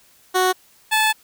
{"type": "tone pair in turn", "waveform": "15% pulse", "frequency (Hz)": [370, 868.9], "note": ["F#4", "A5"], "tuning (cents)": [0, -22], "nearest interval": "octave + minor third", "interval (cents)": 1478, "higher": "second", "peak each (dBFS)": -9, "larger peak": "neither", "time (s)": [[0.34, 0.53], [0.91, 1.13]], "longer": "second", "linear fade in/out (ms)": 20, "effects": ["white hiss -54 dBFS RMS until 1.23 s"]}